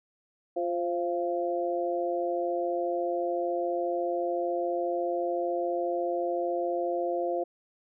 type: tone cluster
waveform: sine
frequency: 350 / 525 / 689 Hz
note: F4 / C5 / F5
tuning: +4 / +6 / -24 cents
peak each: -31 dBFS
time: 0.56-7.44 s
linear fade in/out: 10 ms
effects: none